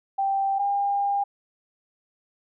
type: tone pair in turn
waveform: sine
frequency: 784 / 803.3 Hz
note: G5 / G5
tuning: 0 / +42 cents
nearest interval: unison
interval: 42 cents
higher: second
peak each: -21 dBFS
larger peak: neither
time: 0.18-0.59 / 0.59-1.24 s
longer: second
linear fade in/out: 10 ms
effects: none